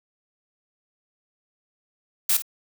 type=noise with echo; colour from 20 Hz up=blue; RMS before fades=-20 dBFS; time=2.29-2.37 s; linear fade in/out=5 ms; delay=52 ms; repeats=1; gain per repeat=-12 dB; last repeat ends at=2.422 s; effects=none